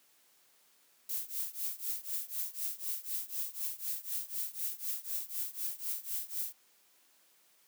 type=noise with tremolo; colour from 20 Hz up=violet; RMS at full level=-34 dBFS; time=1.09-6.53 s; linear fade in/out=5 ms; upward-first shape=triangle; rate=4 Hz; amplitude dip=95%; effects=white hiss -67 dBFS RMS until 7.67 s + high-pass 200 Hz 12 dB/octave